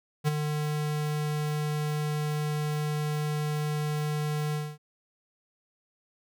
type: tone with ADSR envelope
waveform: square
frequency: 150.4 Hz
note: D3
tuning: 42 cents sharp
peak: -21 dBFS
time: 0.24-4.78 s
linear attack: 37 ms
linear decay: 19 ms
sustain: -7 dB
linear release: 240 ms
effects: none